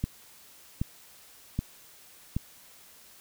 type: click train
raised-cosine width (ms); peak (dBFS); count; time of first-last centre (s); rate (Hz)
5; -15; 4; 0.04-2.366; 1.29
effects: white hiss -54 dBFS RMS until 3.2 s